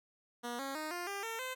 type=tone with pitch steps; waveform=10% pulse; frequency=240 / 272.5 / 309.4 / 351.4 / 399 / 453.1 / 514.5 Hz; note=B3 / C#4 / D#4 / F4 / G4 / A#4 / C5; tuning=-49 / -29 / -10 / +11 / +31 / -49 / -29 cents; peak=-30 dBFS; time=0.43-1.55 s; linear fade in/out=20 ms; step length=160 ms; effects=none